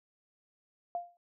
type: tone with exponential decay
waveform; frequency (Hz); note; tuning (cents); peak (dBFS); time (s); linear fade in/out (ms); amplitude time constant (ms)
sine; 698.5; F5; 0; -29; 0.95-1.17; 1; 46
effects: none

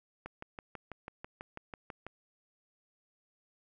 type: click train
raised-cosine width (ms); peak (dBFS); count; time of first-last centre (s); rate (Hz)
0.5; -27; 12; 0.26-2.066; 6.09
effects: none

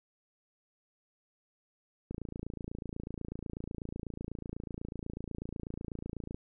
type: click train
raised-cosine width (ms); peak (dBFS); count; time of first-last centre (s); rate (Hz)
3; -26; 120; 2.11-6.345; 28.1
effects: none

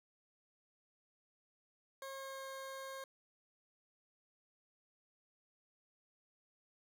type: tone with pitch glide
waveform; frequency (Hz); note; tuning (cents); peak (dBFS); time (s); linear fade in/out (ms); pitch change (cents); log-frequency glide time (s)
20% pulse; 540 to 536; C#5 to C5; -45 to +42; -40; 2.02-3.04; 2; -13; 2.13-2.47
effects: none

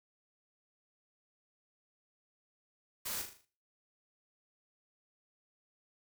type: noise with echo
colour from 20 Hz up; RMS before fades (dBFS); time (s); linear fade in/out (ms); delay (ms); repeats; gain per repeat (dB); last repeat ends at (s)
white; -39; 3.05-3.22; 10; 39; 6; -6; 3.454
effects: noise-tail reverb RT60 0.4 s tail -17 dB re dry

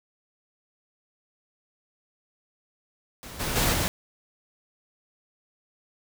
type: noise with level steps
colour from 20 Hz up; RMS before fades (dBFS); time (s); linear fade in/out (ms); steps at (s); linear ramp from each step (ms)
pink; -41 / -29 / -23 / -26; 3.23-3.88; 0; 3.39 / 3.55 / 3.72; 20
effects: none

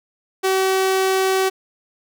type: tone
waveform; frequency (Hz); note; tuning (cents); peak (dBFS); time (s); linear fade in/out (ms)
sawtooth; 380.6; F#4; +49; -12; 0.43-1.5; 20
effects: none

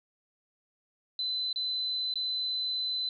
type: tone with dropouts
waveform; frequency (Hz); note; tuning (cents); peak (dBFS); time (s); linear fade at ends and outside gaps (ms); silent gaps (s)
sine; 4028; B7; +33; -29; 1.19-3.09; 2; 1.529-1.559 / 2.14-2.156
effects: none

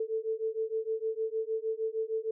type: beating tone pair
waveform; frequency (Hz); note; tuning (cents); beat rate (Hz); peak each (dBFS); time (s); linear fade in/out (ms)
sine; 440 / 446.5; A4 / A4; 0 / +25; 6.5; -33 / -33; 0-2.31; 5
effects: none

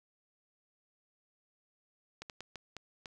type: slowing click train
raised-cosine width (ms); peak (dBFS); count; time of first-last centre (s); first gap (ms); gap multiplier
0.2; -26; 6; 2.22-3.058; 78; 1.39
effects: none

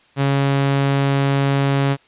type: tone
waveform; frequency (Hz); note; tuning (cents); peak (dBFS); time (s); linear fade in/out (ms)
sawtooth; 138.59; C#3; 0; -11; 0.16-1.97; 50
effects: white hiss -54 dBFS RMS until 2.07 s + resampled to 8000 Hz

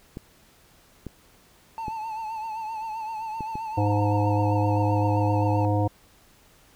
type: clicks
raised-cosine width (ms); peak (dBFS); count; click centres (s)
3; -21; 5; 0.171 / 1.067 / 1.882 / 3.407 / 3.555
type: tone with vibrato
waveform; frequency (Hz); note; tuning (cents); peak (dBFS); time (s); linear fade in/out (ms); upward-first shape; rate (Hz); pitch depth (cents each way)
triangle; 882; A5; +4; -28; 1.78-5.65; 0; triangle; 7.7; 67
type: harmonic tone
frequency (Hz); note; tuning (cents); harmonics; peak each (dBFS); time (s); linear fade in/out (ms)
103.3; G#2; -9; 1 / 3 / 5 / 7 / 9; -22 / -27 / -29 / -30 / -32; 3.77-5.88; 10
effects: pink hiss -57 dBFS RMS until 6.75 s

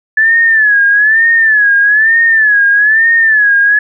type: tone with vibrato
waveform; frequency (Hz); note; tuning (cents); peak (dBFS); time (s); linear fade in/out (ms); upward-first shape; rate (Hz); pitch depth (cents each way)
sine; 1729; A6; -31; -5; 0.17-3.79; 5; sine; 1.1; 110
effects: none

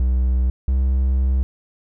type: tone pair in turn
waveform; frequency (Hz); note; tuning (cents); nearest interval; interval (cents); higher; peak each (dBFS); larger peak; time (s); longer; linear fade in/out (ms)
triangle; 63 / 65.28; B1 / C2; +35 / -3; minor second; 62; second; -13; neither; 0-0.5 / 0.68-1.43; second; 0
effects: none

